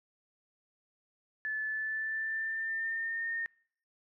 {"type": "tone with pitch glide", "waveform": "sine", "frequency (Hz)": [1737, 1831.8], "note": ["A6", "A#6"], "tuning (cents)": [-23, -31], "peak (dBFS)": -32, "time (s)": [1.45, 3.46], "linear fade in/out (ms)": 0, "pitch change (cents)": 92, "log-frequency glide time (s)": [1.65, 3.28], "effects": ["noise-tail reverb RT60 0.6 s tail -25 dB re dry"]}